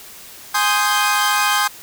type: chord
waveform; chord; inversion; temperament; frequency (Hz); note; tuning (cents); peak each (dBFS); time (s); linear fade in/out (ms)
sawtooth; Ab major seventh; none; equal; 830.6 / 1046.5 / 1244.5 / 1568; Ab5 / C6 / Eb6 / G6; 0 / 0 / 0 / 0; -17; 0.54-1.68; 10
effects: white hiss -39 dBFS RMS until 1.82 s